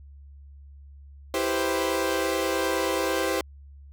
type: chord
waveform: sawtooth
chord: C major seventh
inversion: first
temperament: equal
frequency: 329.6 / 392 / 493.9 / 523.3 Hz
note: E4 / G4 / B4 / C5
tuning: 0 / 0 / 0 / 0 cents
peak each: -26 / -25 / -29 / -24 dBFS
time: 1.34-3.41 s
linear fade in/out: 2 ms
effects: added 70 Hz sine -44 dBFS peak until 3.92 s